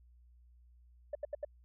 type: tone bursts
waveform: sine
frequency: 587.3 Hz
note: D5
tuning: in tune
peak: -33 dBFS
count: 4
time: 1.13-1.449 s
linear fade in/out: 5 ms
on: 22 ms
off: 77 ms
effects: tanh soft clip ceiling -30 dBFS + added 60 Hz sine -59 dBFS peak until 1.64 s